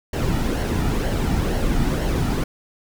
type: noise with flanger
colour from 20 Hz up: brown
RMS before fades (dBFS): -21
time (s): 0.13-2.44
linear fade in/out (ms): 5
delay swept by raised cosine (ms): 0.81 to 1.91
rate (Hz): 2.1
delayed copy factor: -0.5
effects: none